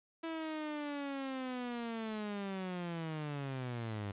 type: linear sweep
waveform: sawtooth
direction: down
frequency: 329.6 to 98 Hz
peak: -34 dBFS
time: 0.23-4.12 s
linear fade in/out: 10 ms
effects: resampled to 8000 Hz + 10-bit